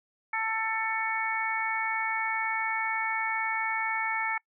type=harmonic tone; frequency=444.1 Hz; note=A4; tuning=16 cents sharp; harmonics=2 / 3 / 4 / 5; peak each=-32 / -35 / -34 / -31 dBFS; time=0.33-4.38 s; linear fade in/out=5 ms; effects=noise-tail reverb RT60 0.1 s tail -25 dB re dry